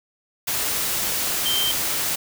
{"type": "tone in noise", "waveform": "sine", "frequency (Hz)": 3136, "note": "G7", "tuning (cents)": 0, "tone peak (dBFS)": -21, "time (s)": [1.45, 1.72], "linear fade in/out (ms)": 10, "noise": "white", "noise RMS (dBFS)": -24, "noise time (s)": [0.47, 2.16], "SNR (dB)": 0, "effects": []}